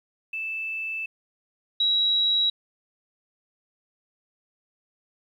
sine tone pair in turn, 2637 / 3872 Hz, E7 / B7, 0 / -35 cents, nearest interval perfect fifth, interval 665 cents, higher second, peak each -28 / -19 dBFS, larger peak second, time 0.33-1.06 / 1.8-2.5 s, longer first, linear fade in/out 5 ms, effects 10-bit

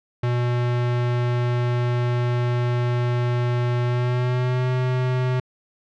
square tone with pitch glide, 121.7 to 127.24 Hz, B2 to C3, -25 to -48 cents, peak -20 dBFS, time 0.23-5.4 s, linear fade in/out 5 ms, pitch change +77 cents, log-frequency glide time 3.84-4.7 s, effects low-pass 3000 Hz 12 dB/octave

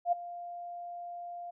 sine tone with ADSR envelope, 698.5 Hz, F5, in tune, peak -22 dBFS, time 0.05-1.51 s, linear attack 72 ms, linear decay 12 ms, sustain -17 dB, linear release 12 ms, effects none

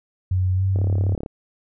sine tone with pitch glide, 92.5 to 95.87 Hz, F#2 to G2, 0 to -38 cents, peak -17 dBFS, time 0.31-1.15 s, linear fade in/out 5 ms, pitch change +62 cents, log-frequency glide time 0.55-0.63 s
click train, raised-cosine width 2 ms, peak -17 dBFS, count 19, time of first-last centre 0.76-1.261 s, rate 35.9 Hz
effects none

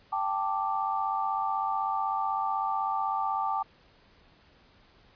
sine chord, G suspended second, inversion none, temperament equal, 784 / 880 / 1174.7 Hz, G5 / A5 / D6, 0 / 0 / 0 cents, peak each -31 dBFS, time 0.12-3.63 s, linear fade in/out 10 ms, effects pink hiss -60 dBFS RMS until 5.15 s + resampled to 11025 Hz

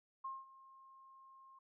sine tone with ADSR envelope, 1068 Hz, C6, 35 cents sharp, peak -40 dBFS, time 0.24-1.59 s, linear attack 10 ms, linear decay 200 ms, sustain -18 dB, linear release 6 ms, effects none

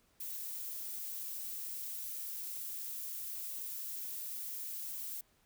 violet noise, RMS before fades -42 dBFS, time 0.2-5.21 s, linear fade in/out 5 ms, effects pink hiss -71 dBFS RMS until 5.45 s

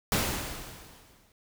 pink noise with exponential decay, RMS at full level -25 dBFS, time 0.12-1.32 s, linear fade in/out 1 ms, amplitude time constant 260 ms, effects none

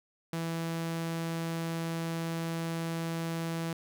sawtooth tone, 165.3 Hz, E3, 5 cents sharp, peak -28 dBFS, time 0.33-3.73 s, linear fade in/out 2 ms, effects none

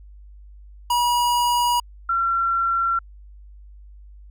square / sine tone pair in turn, 965 / 1362.4 Hz, B5 / F6, -40 / -43 cents, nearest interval tritone, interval 597 cents, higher second, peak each -18 dBFS, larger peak neither, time 0.9-1.8 / 2.09-2.99 s, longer neither, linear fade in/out 5 ms, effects added 50 Hz sine -41 dBFS peak until 4.3 s

